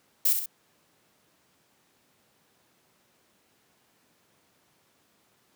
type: noise with echo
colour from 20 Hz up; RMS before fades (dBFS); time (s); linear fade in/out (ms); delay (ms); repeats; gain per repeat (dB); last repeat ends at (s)
violet; -22; 0.25-0.33; 5; 65; 2; -6; 0.46
effects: pink hiss -66 dBFS RMS until 5.55 s + high-pass 150 Hz 12 dB/octave